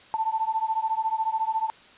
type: beating tone pair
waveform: sine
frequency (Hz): 880 / 894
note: A5 / A5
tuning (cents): 0 / +27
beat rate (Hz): 14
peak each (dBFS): -26 / -27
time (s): 0.14-1.7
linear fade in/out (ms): 0
effects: white hiss -51 dBFS RMS until 1.97 s + resampled to 8000 Hz

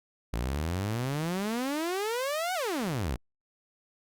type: exponential two-way sweep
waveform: sawtooth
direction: up then down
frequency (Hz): 54.8 to 761 to 54.8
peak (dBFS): -25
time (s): 0.33-3.16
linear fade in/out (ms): 5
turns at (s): 2.54
effects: Opus 48 kbps

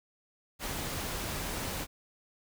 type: noise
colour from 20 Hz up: pink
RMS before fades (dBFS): -36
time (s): 0.59-1.87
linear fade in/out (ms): 50
effects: none

